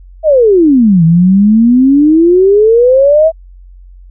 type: exponential two-way sweep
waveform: sine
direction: down then up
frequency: 659.3 to 160.1 to 659.3 Hz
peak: -3 dBFS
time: 0.23-3.32 s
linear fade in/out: 50 ms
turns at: 1.04 s
effects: added 45 Hz sine -32 dBFS peak until 4.1 s